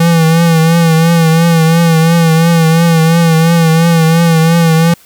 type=tone with vibrato; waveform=square; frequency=164.81 Hz; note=E3; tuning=in tune; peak=-6 dBFS; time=0-4.94 s; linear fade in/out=5 ms; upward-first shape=triangle; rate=2.9 Hz; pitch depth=58 cents each way; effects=white hiss -43 dBFS RMS until 5.05 s